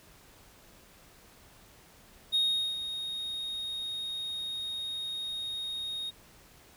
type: tone with ADSR envelope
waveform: triangle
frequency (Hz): 3729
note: A#7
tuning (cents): 0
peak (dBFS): -21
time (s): 2.32-6.11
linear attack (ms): 29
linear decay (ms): 410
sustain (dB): -11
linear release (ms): 21
effects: tanh soft clip ceiling -18 dBFS + pink hiss -57 dBFS RMS until 6.76 s